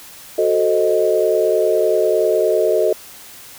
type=chord; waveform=sine; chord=F# diminished seventh; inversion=none; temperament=equal; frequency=370 / 440 / 523.3 / 622.3 Hz; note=F#4 / A4 / C5 / Eb5; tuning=0 / 0 / 0 / 0 cents; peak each=-19 / -17 / -23 / -17 dBFS; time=0.38-2.93 s; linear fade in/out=5 ms; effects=white hiss -39 dBFS RMS until 3.58 s